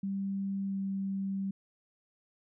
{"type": "tone with pitch glide", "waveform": "sine", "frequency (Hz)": [196, 194.65], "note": ["G3", "G3"], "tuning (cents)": [0, -12], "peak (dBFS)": -31, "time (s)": [0.03, 1.51], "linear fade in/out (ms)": 5, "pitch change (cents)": -12, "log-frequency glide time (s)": [0.67, 0.76], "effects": []}